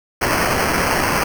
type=noise with sample-and-hold; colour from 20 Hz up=violet; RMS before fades=-18 dBFS; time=0.21-1.24 s; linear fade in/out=10 ms; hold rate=3675 Hz; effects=none